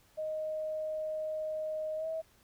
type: tone with pitch glide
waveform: sine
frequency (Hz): 622.3 to 643.5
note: D#5 to E5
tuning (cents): 0 to -42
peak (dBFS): -33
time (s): 0.17-2.22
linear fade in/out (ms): 20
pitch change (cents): +58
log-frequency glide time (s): 1.96-2.07
effects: pink hiss -65 dBFS RMS until 2.43 s